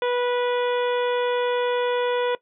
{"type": "harmonic tone", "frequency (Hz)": 490, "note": "B4", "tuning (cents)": -14, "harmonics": [1, 2, 3, 4, 5, 6, 7], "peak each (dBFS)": [-21, -29, -33, -37, -36, -41, -37], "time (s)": [0.02, 2.35], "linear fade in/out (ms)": 2, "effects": ["noise-tail reverb RT60 0.1 s tail -18 dB re dry"]}